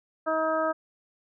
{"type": "harmonic tone", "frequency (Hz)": 317.8, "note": "D#4", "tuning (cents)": 37, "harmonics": [1, 2, 3, 4, 5], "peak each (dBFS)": [-33, -26, -34, -29, -35], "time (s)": [0.26, 0.73], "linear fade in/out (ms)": 20, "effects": []}